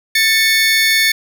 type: tone pair together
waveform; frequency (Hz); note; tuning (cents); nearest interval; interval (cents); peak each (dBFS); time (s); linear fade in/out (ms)
25% pulse; 1777.8 / 2210; A6 / C#7; +17 / -6; major third; 377; -10; 0.15-1.12; 5
effects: none